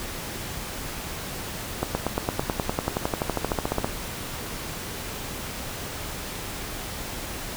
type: accelerating click train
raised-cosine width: 1 ms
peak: -9 dBFS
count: 24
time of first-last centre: 1.83-3.845 s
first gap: 120 ms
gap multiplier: 0.97
effects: pink hiss -34 dBFS RMS until 7.56 s